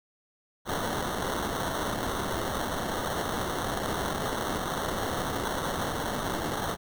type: noise with sample-and-hold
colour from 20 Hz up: violet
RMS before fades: -31 dBFS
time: 0.65-6.77 s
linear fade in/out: 50 ms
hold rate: 2450 Hz
effects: none